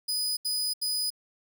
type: tone bursts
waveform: sawtooth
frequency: 4978 Hz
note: D#8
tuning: in tune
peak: -24 dBFS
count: 3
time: 0.08-1.104 s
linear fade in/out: 10 ms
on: 290 ms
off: 77 ms
effects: none